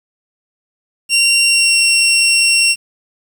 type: tone with pitch glide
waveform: 20% pulse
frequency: 2757 to 2735 Hz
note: F7 to F7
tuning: -23 to -37 cents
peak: -4 dBFS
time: 1.09-2.76 s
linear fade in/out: 50 ms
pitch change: -14 cents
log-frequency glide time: 1.46-1.78 s
effects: 7-bit